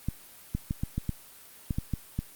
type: clicks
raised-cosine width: 5 ms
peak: -16 dBFS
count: 10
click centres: 0.086 / 0.55 / 0.709 / 0.835 / 0.98 / 1.093 / 1.708 / 1.785 / 1.937 / 2.19 s
effects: white hiss -51 dBFS RMS until 2.35 s + Opus 32 kbps